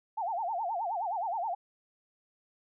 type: tone with vibrato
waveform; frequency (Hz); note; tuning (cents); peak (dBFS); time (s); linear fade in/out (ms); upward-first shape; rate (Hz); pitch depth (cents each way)
sine; 791; G5; +15; -30; 0.17-1.55; 10; sine; 9.5; 260
effects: none